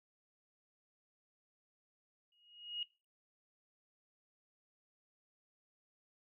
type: tone with exponential growth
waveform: sine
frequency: 2880 Hz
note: F#7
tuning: 47 cents flat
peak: -34 dBFS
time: 2.32-2.83 s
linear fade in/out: 2 ms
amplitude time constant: 110 ms
effects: noise-tail reverb RT60 0.3 s tail -21 dB re dry